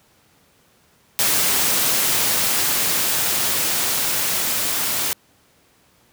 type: noise with level ramp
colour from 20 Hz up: white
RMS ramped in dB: -18 to -22 dBFS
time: 1.19-5.13 s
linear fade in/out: 0 ms
effects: pink hiss -57 dBFS RMS until 6.12 s + high-pass 80 Hz 12 dB/octave